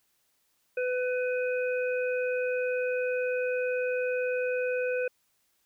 harmonic tone, 501 Hz, B4, 25 cents sharp, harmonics 1 / 3 / 5, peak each -27 / -36 / -37 dBFS, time 0.77-5.08 s, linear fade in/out 5 ms, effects white hiss -72 dBFS RMS until 5.65 s

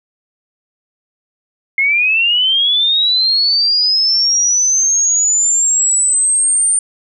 sine linear sweep, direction up, 2132 to 9000 Hz, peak -10 dBFS, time 1.78-6.79 s, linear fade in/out 2 ms, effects none

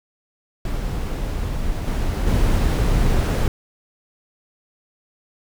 brown noise with level steps, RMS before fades -24 / -21 / -17 dBFS, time 0.65-3.48 s, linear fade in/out 2 ms, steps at 1.86 / 2.26 s, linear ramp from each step 20 ms, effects none

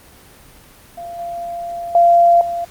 sine tone with level steps, 689 Hz, F5, 24 cents flat, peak -27 / -23 / -7 / -19 dBFS, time 0.97-2.65 s, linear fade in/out 10 ms, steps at 1.19 / 1.95 / 2.41 s, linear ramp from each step 2 ms, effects pink hiss -44 dBFS RMS until 2.7 s + Opus 24 kbps

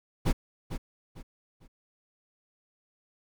brown noise with echo, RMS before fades -23 dBFS, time 0.25-0.33 s, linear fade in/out 20 ms, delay 450 ms, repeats 3, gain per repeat -10 dB, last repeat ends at 1.68 s, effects none

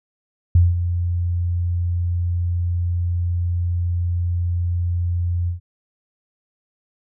sine tone with ADSR envelope, 87.31 Hz, F2, in tune, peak -8 dBFS, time 0.55-5.6 s, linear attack 4 ms, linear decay 190 ms, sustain -10 dB, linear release 120 ms, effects none

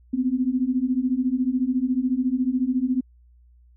sine beating tone pair, 246.9 / 260.9 Hz, B3 / C4, 0 / -5 cents, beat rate 14 Hz, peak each -24 / -22 dBFS, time 0.13-3.01 s, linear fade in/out 10 ms, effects added 60 Hz sine -51 dBFS peak until 3.76 s

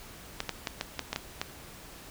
clicks, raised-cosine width 0.2 ms, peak -13 dBFS, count 8, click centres 0.404 / 0.493 / 0.672 / 0.811 / 0.993 / 1.13 / 1.161 / 1.415 s, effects pink hiss -48 dBFS RMS until 2.1 s

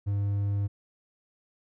triangle tone, 100.8 Hz, G2, 49 cents sharp, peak -23 dBFS, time 0.06-0.68 s, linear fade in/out 20 ms, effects none

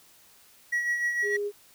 triangle tone with tremolo, 1920 Hz, B6, 49 cents flat, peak -21 dBFS, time 0.72-1.37 s, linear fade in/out 10 ms, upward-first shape sine, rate 6.6 Hz, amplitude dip 50%
sine tone, 410.2 Hz, G#4, 21 cents flat, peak -27 dBFS, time 1.22-1.52 s, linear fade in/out 50 ms
effects tanh soft clip ceiling -15 dBFS + white hiss -57 dBFS RMS until 1.74 s

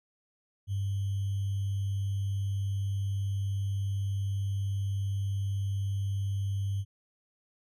sine tone with sample-and-hold, 98.7 Hz, G2, 12 cents sharp, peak -28 dBFS, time 0.67-6.85 s, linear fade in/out 50 ms, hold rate 3150 Hz, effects resampled to 32000 Hz

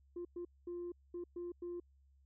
sine tone bursts at uneven times, 349.6 Hz, F4, 2 cents sharp, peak -39 dBFS, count 6, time 0.16-0.25 / 0.36-0.45 / 0.67-0.92 / 1.14-1.24 / 1.36-1.52 / 1.62-1.8 s, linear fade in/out 5 ms, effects tanh soft clip ceiling -38 dBFS + added 68 Hz sine -65 dBFS peak until 2.25 s

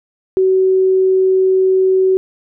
sine tone, 377.2 Hz, F#4, 33 cents sharp, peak -9 dBFS, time 0.37-2.17 s, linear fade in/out 0 ms, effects none

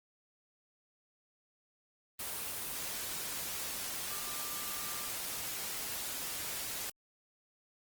sine tone in noise, 1189 Hz, D6, 21 cents sharp, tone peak -49 dBFS, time 4.1-5.1 s, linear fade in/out 5 ms, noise white, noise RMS -39 dBFS, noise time 2.19-6.9 s, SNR -13 dB, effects Opus 24 kbps

